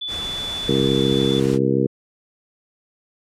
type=tone; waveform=sine; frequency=3475 Hz; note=A7; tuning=22 cents flat; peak=-25 dBFS; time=0.01-1.4 s; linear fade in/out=10 ms
type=noise; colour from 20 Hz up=pink; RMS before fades=-33 dBFS; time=0.07-1.59 s; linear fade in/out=50 ms
type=harmonic tone; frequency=67 Hz; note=C2; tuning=42 cents sharp; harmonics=2 / 3 / 4 / 5 / 6 / 7; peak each=-23 / -23 / -23 / -23 / -23 / -23 dBFS; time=0.68-1.87 s; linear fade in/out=10 ms
effects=low-pass 9000 Hz 12 dB/octave